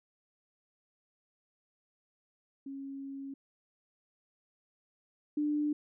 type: tone pair in turn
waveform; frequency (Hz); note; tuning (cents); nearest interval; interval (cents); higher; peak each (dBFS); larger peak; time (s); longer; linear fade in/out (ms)
sine; 274 / 297.1; C#4 / D4; -20 / +20; minor second; 140; second; -39 / -28; second; 2.66-3.34 / 5.37-5.73; first; 5
effects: none